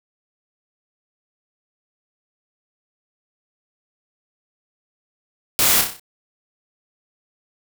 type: noise with echo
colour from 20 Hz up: white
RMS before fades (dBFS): -17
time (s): 5.59-5.81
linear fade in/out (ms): 0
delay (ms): 31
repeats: 6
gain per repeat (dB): -5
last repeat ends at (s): 5.996
effects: none